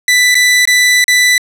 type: tone with dropouts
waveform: sawtooth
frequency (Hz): 1985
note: B6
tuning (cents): +8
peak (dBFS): -3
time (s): 0.08-1.38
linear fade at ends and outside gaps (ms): 2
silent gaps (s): 0.345-0.352 / 0.654-0.674 / 1.042-1.08
effects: low-pass 11000 Hz 12 dB/octave